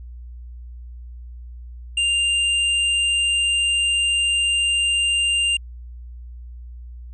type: tone with hard clipping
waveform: sine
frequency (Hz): 2794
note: F7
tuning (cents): 0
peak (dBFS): -18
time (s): 1.97-5.57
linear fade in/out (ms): 5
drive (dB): 17
effects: added 60 Hz sine -34 dBFS peak until 7.13 s + resampled to 22050 Hz